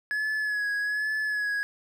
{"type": "tone with vibrato", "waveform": "triangle", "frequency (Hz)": 1694, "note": "G#6", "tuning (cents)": 34, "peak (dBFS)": -24, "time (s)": [0.11, 1.63], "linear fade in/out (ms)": 0, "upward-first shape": "sine", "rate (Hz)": 1.2, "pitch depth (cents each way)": 35, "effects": []}